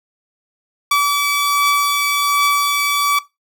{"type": "beating tone pair", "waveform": "sawtooth", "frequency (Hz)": [1149, 1150.3], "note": ["D6", "D6"], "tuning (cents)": [-38, -36], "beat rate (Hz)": 1.3, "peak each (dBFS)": [-10, -19], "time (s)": [0.91, 3.19], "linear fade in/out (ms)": 5, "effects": ["noise-tail reverb RT60 0.2 s tail -18 dB re dry"]}